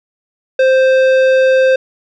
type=tone with tanh clipping; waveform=sine; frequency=523.3 Hz; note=C5; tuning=in tune; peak=-9 dBFS; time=0.59-1.76 s; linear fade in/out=5 ms; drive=13 dB; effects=none